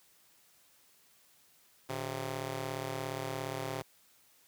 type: ring-modulated tone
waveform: 10% pulse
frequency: 134.3 Hz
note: C3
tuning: 46 cents sharp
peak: -24 dBFS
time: 1.89-3.82 s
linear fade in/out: 5 ms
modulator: 250 Hz
effects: white hiss -65 dBFS RMS until 4.47 s + high-pass 60 Hz 12 dB/octave